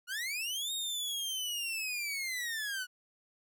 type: linear two-way sweep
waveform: sawtooth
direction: up then down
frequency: 1396.9 to 3752 to 1455 Hz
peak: -31 dBFS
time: 0.07-2.87 s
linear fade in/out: 50 ms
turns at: 0.73 s
effects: none